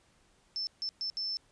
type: tone bursts at uneven times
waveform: sine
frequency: 5300 Hz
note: E8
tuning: 9 cents sharp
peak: -32 dBFS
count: 4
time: 0.56-0.67 / 0.82-0.89 / 1.01-1.1 / 1.17-1.37 s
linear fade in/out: 0 ms
effects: pink hiss -67 dBFS RMS until 1.51 s + resampled to 22050 Hz